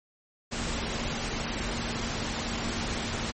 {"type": "tone in noise", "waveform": "sine", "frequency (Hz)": 230.8, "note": "A#3", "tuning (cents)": -17, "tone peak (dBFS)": -38, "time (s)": [0.51, 3.32], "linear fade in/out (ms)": 20, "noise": "pink", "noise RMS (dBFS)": -32, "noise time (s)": [0.51, 3.32], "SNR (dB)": -9, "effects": ["MP3 32 kbps"]}